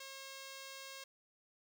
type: tone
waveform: 5% pulse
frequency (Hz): 540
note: C#5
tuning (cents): -45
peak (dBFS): -36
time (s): 0-1.04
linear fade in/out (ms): 5
effects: none